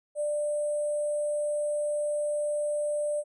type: tone with sample-and-hold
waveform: sine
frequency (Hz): 593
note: D5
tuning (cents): +17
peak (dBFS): -26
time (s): 0.15-3.24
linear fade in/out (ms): 50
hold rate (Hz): 8820
effects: resampled to 24000 Hz